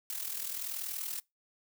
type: noise with amplitude modulation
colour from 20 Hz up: blue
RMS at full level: -35 dBFS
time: 0.1-1.2 s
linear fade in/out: 0 ms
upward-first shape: sine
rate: 40.8 Hz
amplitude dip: 65%
effects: noise-tail reverb RT60 0.2 s tail -24 dB re dry